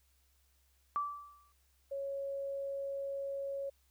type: tone with exponential decay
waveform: sine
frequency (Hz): 1162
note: D6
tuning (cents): -19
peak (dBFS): -29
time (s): 0.96-1.52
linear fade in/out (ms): 0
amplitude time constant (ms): 120
type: tone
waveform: sine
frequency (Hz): 553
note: C#5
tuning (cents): -4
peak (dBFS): -36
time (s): 1.91-3.7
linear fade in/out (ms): 10
effects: added 66 Hz sine -70 dBFS peak until 3.9 s + white hiss -74 dBFS RMS until 3.9 s